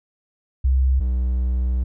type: tone pair in turn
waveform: sine / triangle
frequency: 65.41 / 62.43 Hz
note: C2 / B1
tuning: 0 / +19 cents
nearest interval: minor second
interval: 81 cents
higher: first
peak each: -14 / -16 dBFS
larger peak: first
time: 0.64-1 / 1-1.84 s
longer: second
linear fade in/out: 10 ms
effects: none